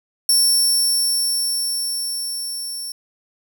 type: tone with level ramp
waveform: 20% pulse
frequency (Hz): 5440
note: F8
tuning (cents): -46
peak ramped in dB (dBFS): -7 to -22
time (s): 0.29-2.92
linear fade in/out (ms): 2
effects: none